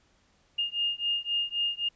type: beating tone pair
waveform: sine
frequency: 2829 / 2832.8 Hz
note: F7 / F7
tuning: +22 / +24 cents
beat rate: 3.8 Hz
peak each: -30 dBFS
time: 0.58-1.89 s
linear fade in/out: 10 ms
effects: pink hiss -66 dBFS RMS until 1.95 s + resampled to 16000 Hz